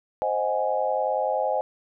sine chord, Ab dominant seventh, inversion first, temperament equal, 523.3 / 622.3 / 740 / 830.6 Hz, C5 / Eb5 / Gb5 / Ab5, 0 / 0 / 0 / 0 cents, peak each -27 / -27 / -30 / -27 dBFS, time 0.22-1.61 s, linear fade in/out 0 ms, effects none

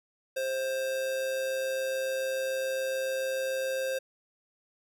square tone with amplitude modulation, 528 Hz, C5, 16 cents sharp, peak -28 dBFS, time 0.36-3.99 s, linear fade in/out 10 ms, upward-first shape sine, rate 127 Hz, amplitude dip 35%, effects none

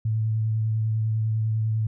sine tone with vibrato, 110 Hz, A2, in tune, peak -21 dBFS, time 0.05-1.87 s, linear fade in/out 5 ms, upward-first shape sine, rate 10 Hz, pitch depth 16 cents each way, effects none

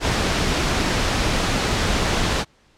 pink noise, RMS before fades -20 dBFS, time 0-2.45 s, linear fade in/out 50 ms, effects pink hiss -57 dBFS RMS until 2.77 s + low-pass 6000 Hz 12 dB/octave

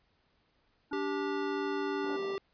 harmonic tone, 289.3 Hz, D4, 26 cents flat, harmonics 1 / 3 / 5, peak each -36 / -41 / -43 dBFS, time 0.91-2.17 s, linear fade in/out 10 ms
square tone, 392 Hz, G4, in tune, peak -34 dBFS, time 0.93-2.38 s, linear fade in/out 0 ms
pink band-pass noise, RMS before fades -46 dBFS, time 2.04-2.36 s, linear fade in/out 5 ms, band 220 to 820 Hz, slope 24 dB/octave
effects pink hiss -72 dBFS RMS until 2.53 s + resampled to 11025 Hz

